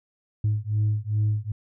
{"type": "beating tone pair", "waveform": "sine", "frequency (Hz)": [104.9, 107.4], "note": ["G#2", "A2"], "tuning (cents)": [18, -41], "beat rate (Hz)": 2.5, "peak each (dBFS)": [-23, -23], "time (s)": [0.44, 1.52], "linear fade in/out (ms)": 5, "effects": ["tanh soft clip ceiling -17 dBFS"]}